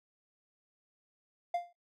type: tone with exponential decay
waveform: triangle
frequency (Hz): 698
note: F5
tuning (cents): -1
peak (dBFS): -25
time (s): 1.54-1.73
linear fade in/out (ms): 5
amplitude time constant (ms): 40
effects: noise-tail reverb RT60 0.1 s tail -19 dB re dry